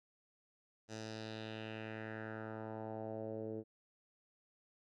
10% pulse tone with low-pass filter sweep, 110 Hz, A2, in tune, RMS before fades -45 dBFS, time 0.88-3.64 s, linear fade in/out 50 ms, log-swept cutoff 6400 to 400 Hz, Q 2.6, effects none

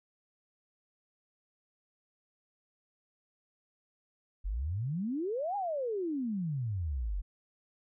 sine exponential two-way sweep, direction up then down, 42.26 to 835 to 42.26 Hz, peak -31 dBFS, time 4.44-7.22 s, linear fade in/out 20 ms, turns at 5.56 s, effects none

